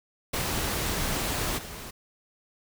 pink noise with level steps, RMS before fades -29 / -40 dBFS, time 0.33-1.91 s, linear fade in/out 10 ms, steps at 1.57 s, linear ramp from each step 20 ms, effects none

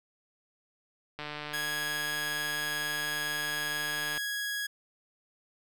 click train, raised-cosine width 0.3 ms, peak -22 dBFS, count 446, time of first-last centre 1.19-4.177 s, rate 149 Hz
sawtooth tone, 1661.2 Hz, G#6, in tune, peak -28 dBFS, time 1.53-4.67 s, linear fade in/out 10 ms
effects none

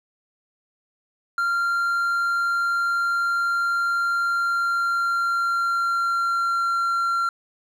triangle tone with pitch glide, 1386 to 1373.2 Hz, F6 to F6, -14 to -30 cents, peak -18 dBFS, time 1.38-7.29 s, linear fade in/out 2 ms, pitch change -16 cents, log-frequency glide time 4.21-6.73 s, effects none

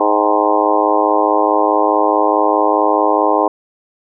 harmonic tone with a mistuned harmonic, 104.7 Hz, G#2, 15 cents sharp, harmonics 3 / 4 / 5 / 6 / 7 / 8 / 9 / 10, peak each -19 / -19 / -19 / -19 / -19 / -19 / -19 / -19 dBFS, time 0-3.48 s, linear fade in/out 5 ms, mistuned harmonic 7, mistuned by +57 cents, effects none

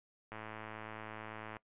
click train, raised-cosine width 0.5 ms, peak -30 dBFS, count 137, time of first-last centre 0.32-1.568 s, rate 109 Hz, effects noise-tail reverb RT60 0.1 s tail -20 dB re dry + resampled to 8000 Hz

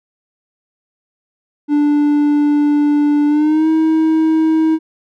triangle tone with pitch glide, 293.4 to 318.1 Hz, D4 to D#4, -2 to +38 cents, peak -8 dBFS, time 1.68-4.79 s, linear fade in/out 50 ms, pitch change +140 cents, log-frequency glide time 3.27-3.68 s, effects none

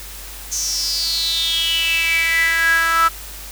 sawtooth tone with high-pass filter sweep, 329.6 Hz, E4, in tune, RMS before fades -18 dBFS, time 0.51-3.09 s, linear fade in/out 20 ms, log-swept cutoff 6300 to 1300 Hz, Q 9.2, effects added 50 Hz sine -36 dBFS peak until 3.51 s + white hiss -35 dBFS RMS until 3.51 s

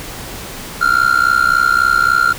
triangle tone with amplitude modulation, 1393 Hz, F6, 5 cents flat, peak -4 dBFS, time 0.81-2.33 s, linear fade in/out 10 ms, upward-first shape sine, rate 63.6 Hz, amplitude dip 95%, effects pink hiss -29 dBFS RMS until 2.38 s

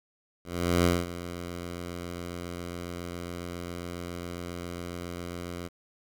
10% pulse tone with ADSR envelope, 87.31 Hz, F2, in tune, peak -12 dBFS, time 0.44-5.69 s, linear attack 410 ms, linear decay 210 ms, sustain -15 dB, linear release 28 ms, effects 9-bit

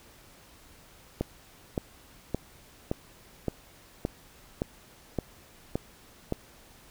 click train, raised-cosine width 2 ms, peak -14 dBFS, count 10, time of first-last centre 1.21-6.324 s, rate 1.76 Hz, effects pink hiss -55 dBFS RMS until 6.9 s

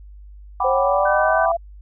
sine chord, G major seventh, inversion third, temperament equal, 740 / 784 / 987.8 / 1174.7 Hz, F#5 / G5 / B5 / D6, 0 / 0 / 0 / 0 cents, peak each -23 dBFS, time 0.6-1.52 s, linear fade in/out 5 ms
sine linear sweep, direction up, 519 to 682 Hz, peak -18 dBFS, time 0.64-1.57 s, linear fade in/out 10 ms
sine tone, 1525 Hz, G6, 48 cents flat, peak -22 dBFS, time 1.05-1.46 s, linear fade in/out 10 ms
effects added 50 Hz sine -38 dBFS peak until 1.81 s

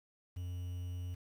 triangle tone with quantisation, 89.1 Hz, F2, 35 cents sharp, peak -36 dBFS, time 0.36-1.15 s, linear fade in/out 10 ms, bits 10, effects none

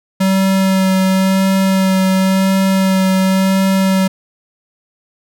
square tone with vibrato, 190.6 Hz, G3, 48 cents flat, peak -11 dBFS, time 0.2-4.08 s, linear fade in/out 10 ms, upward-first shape sine, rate 0.94 Hz, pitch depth 13 cents each way, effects none

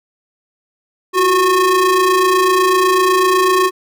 square ring-modulated tone, 360 Hz, F#4, 47 cents flat, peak -8 dBFS, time 1.13-3.71 s, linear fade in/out 50 ms, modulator 734 Hz, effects none

